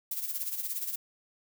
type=noise with tremolo; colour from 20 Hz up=violet; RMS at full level=-32 dBFS; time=0.11-0.96 s; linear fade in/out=5 ms; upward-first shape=sine; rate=17 Hz; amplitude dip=65%; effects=none